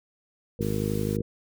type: harmonic tone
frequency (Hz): 51.91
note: G#1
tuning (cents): 0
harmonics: 1 / 2 / 3 / 4 / 5 / 6 / 7 / 8 / 9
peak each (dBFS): -37 / -31 / -32 / -31 / -36 / -37 / -35 / -37 / -33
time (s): 0.59-1.22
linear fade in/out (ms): 5
type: high-pass noise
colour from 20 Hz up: white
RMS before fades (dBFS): -44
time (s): 0.61-1.17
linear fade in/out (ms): 10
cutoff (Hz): 150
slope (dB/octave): 12
effects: none